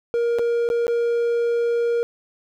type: tone with dropouts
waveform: triangle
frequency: 470.7 Hz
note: A#4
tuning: 17 cents sharp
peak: -16 dBFS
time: 0.14-2.03 s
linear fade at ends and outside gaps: 0 ms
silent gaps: 0.386-0.393 / 0.689-0.701 / 0.868-0.88 s
effects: none